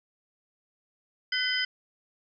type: tone cluster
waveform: sine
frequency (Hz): 1503 / 2021 / 3086 / 4993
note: F#6 / B6 / G7 / D#8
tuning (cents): +27 / +39 / -28 / +5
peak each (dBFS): -31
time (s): 1.32-1.65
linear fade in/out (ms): 5
effects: none